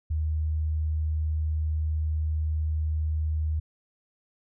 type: tone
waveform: sine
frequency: 77.7 Hz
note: D#2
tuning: 2 cents flat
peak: -24 dBFS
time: 0.1-3.6 s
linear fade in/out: 10 ms
effects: none